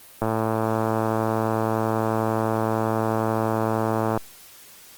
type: click train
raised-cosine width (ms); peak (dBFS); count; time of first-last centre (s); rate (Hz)
1; -9; 440; 0.22-4.175; 111
effects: white hiss -47 dBFS RMS until 4.97 s + Opus 32 kbps